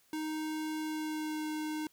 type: tone with pitch glide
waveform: square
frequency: 311.1 to 307.9 Hz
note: D#4 to D#4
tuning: 0 to -18 cents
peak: -35 dBFS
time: 0.13-1.87 s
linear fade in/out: 2 ms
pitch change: -18 cents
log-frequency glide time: 0.8-1.47 s
effects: white hiss -68 dBFS RMS until 1.92 s